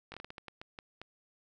slowing click train, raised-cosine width 0.3 ms, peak -28 dBFS, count 11, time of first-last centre 0.12-1.016 s, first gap 20 ms, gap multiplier 1.31, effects none

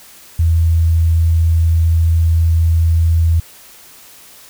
sine tone, 82.41 Hz, E2, in tune, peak -9 dBFS, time 0.39-3.4 s, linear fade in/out 5 ms, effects white hiss -41 dBFS RMS until 4.49 s

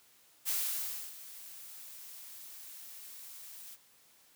blue noise with ADSR envelope, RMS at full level -32 dBFS, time 0.45-3.77 s, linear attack 38 ms, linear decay 640 ms, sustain -17 dB, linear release 34 ms, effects white hiss -64 dBFS RMS until 4.35 s + high-pass 80 Hz 12 dB/octave

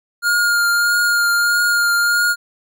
square tone with vibrato, 1415 Hz, F6, 22 cents sharp, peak -14 dBFS, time 0.22-2.36 s, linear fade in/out 50 ms, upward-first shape triangle, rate 1.6 Hz, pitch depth 19 cents each way, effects none

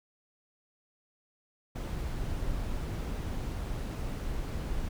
brown noise, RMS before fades -34 dBFS, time 1.75-4.89 s, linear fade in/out 10 ms, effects none

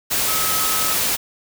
sine tone in noise, 1284 Hz, E6, 46 cents flat, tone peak -26 dBFS, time 0.27-0.95 s, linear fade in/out 20 ms, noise white, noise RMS -20 dBFS, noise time 0.1-1.17 s, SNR -9 dB, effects none

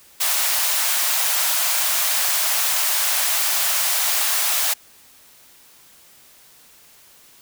white high-pass noise, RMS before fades -20 dBFS, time 0.2-4.74 s, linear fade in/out 10 ms, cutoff 600 Hz, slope 48 dB/octave, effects white hiss -50 dBFS RMS until 7.41 s

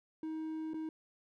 triangle tone with dropouts, 316.1 Hz, D#4, 27 cents sharp, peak -35 dBFS, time 0.23-0.89 s, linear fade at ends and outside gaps 2 ms, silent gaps 0.735-0.742 s, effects none

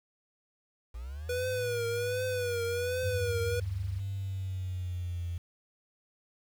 sine linear two-way sweep, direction up then down, 55 to 110 to 71.1 Hz, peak -37 dBFS, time 0.94-4 s, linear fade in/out 10 ms, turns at 1.66 s
square tone with vibrato, 488.1 Hz, B4, 20 cents flat, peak -31 dBFS, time 1.29-3.6 s, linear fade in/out 5 ms, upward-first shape triangle, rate 1.3 Hz, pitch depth 84 cents each way
sine tone with pitch glide, 98 to 86.31 Hz, G2 to F2, 0 to -20 cents, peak -32 dBFS, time 3.03-5.38 s, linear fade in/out 5 ms, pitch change -220 cents, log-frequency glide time 4.15-5.27 s
effects 9-bit

